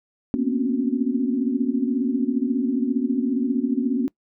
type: tone cluster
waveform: sine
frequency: 229.3 / 242.6 / 264.7 / 279.5 / 366.5 Hz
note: A#3 / B3 / C4 / C#4 / F#4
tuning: -28 / -31 / +20 / +14 / -16 cents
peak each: -28 / -24 / -25 / -25 / -33 dBFS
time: 0.34-4.08 s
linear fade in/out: 0 ms
effects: noise-tail reverb RT60 0.1 s tail -23 dB re dry